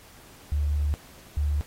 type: tone pair in turn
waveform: sine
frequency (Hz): 73.42 / 73.42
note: D2 / D2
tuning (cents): 0 / 0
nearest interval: unison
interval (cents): 0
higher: neither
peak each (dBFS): -22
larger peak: neither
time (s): 0.52-0.94 / 1.37-1.61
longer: first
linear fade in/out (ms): 0
effects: pink hiss -51 dBFS RMS until 1.66 s + AAC 48 kbps